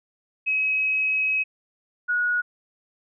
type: tone pair in turn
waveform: sine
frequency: 2551 / 1455.3 Hz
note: D#7 / F#6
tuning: +43 / -29 cents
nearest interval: minor seventh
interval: 972 cents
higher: first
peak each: -20 dBFS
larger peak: neither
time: 0.46-1.44 / 2.08-2.42 s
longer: first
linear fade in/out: 20 ms
effects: none